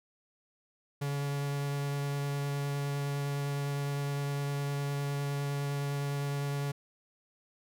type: tone with vibrato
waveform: 45% pulse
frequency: 141.8 Hz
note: C#3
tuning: 40 cents sharp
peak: -31 dBFS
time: 1.01-6.72 s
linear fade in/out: 10 ms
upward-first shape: sine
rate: 9.8 Hz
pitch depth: 8 cents each way
effects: none